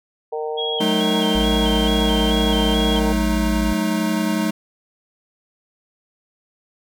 harmonic tone, 153.8 Hz, D#3, 20 cents flat, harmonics 3 / 4 / 5 / 6, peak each -24 / -32 / -30 / -35 dBFS, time 0.32-3.13 s, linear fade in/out 10 ms
sine tone with vibrato, 3229 Hz, G#7, 49 cents flat, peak -23 dBFS, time 0.57-3 s, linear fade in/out 20 ms, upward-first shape square, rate 2.3 Hz, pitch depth 40 cents each way
square chord, D# diminished, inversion first, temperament equal with one note detuned, 185 / 216.1 / 311.1 Hz, F#3 / A3 / D#4, 0 / -31 / 0 cents, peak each -25 / -22 / -24 dBFS, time 0.8-4.51 s, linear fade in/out 10 ms
sine tone, 54.7 Hz, A1, 9 cents flat, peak -21 dBFS, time 1.35-3.73 s, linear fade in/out 0 ms
effects none

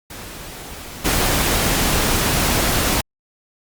pink noise with level steps, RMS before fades -34 / -18 dBFS, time 0.1-3.01 s, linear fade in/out 5 ms, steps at 1.04 s, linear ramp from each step 20 ms, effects Opus 48 kbps

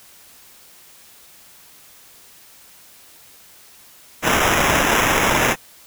white noise with sample-and-hold, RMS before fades -17 dBFS, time 4.22-5.56 s, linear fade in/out 50 ms, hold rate 4410 Hz, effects white hiss -47 dBFS RMS until 5.86 s

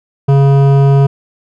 sine tone with hard clipping, 138.59 Hz, C#3, in tune, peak -7 dBFS, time 0.28-1.07 s, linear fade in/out 10 ms, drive 13 dB, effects none

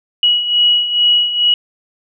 sine beating tone pair, 2914 / 2916.3 Hz, F#7 / F#7, -27 / -26 cents, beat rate 2.3 Hz, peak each -17 / -11 dBFS, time 0.23-1.54 s, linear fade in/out 2 ms, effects none

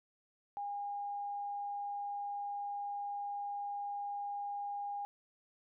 sine tone, 812 Hz, G#5, 39 cents flat, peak -37 dBFS, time 0.57-5.05 s, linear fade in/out 0 ms, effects none

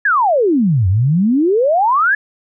sine exponential two-way sweep, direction down then up, 1741 to 88.4 to 1741 Hz, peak -10 dBFS, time 0.05-2.15 s, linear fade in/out 5 ms, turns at 0.88 s, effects none

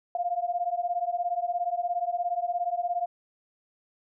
sine beating tone pair, 694 / 711 Hz, F5 / F5, -11 / +31 cents, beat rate 17 Hz, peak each -29 dBFS, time 0.15-3.06 s, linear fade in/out 2 ms, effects none

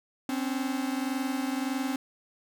45% pulse tone pair together, 260.1 / 281.8 Hz, C4 / C#4, -10 / +29 cents, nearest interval minor second, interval 139 cents, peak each -30 / -33 dBFS, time 0.29-1.96 s, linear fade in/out 2 ms, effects none

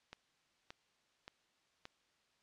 click train, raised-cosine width 0.2 ms, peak -30 dBFS, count 4, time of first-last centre 0.13-1.854 s, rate 1.74 Hz, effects white hiss -75 dBFS RMS until 2.42 s + low-pass 5000 Hz 12 dB/octave

